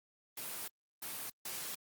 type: noise bursts at uneven times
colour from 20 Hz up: white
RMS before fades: -42 dBFS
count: 3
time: 0.37-0.68 / 1.02-1.3 / 1.45-1.75 s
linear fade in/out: 5 ms
effects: high-pass 100 Hz 12 dB/octave + Opus 32 kbps